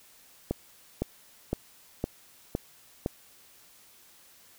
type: click train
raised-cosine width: 2 ms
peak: -14 dBFS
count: 6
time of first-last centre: 0.51-3.061 s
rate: 1.96 Hz
effects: white hiss -57 dBFS RMS until 4.58 s